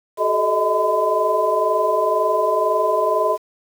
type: tone cluster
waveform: sine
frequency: 379.5 / 431.2 / 614 / 636 / 1013 Hz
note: F#4 / A4 / D#5 / D#5 / B5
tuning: +44 / -35 / -23 / +38 / +44 cents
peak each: -26 / -22 / -25 / -20 / -20 dBFS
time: 0.17-3.38 s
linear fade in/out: 50 ms
effects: 7-bit